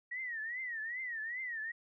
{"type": "tone with vibrato", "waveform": "sine", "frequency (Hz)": 1900, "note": "A#6", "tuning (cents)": 33, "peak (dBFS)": -37, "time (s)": [0.11, 1.72], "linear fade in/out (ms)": 10, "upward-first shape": "triangle", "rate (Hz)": 2.5, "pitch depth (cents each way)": 180, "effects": []}